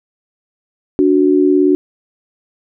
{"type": "tone pair together", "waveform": "sine", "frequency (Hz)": [290.7, 368.8], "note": ["D4", "F#4"], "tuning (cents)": [-18, -6], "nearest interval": "major third", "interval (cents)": 412, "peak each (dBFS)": -11, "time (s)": [0.99, 1.75], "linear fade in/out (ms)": 0, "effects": []}